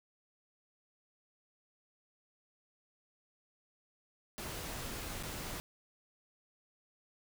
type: noise with dropouts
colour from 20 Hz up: pink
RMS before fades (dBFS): -42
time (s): 4.38-5.6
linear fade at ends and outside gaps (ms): 0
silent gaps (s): 5.227-5.234
effects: none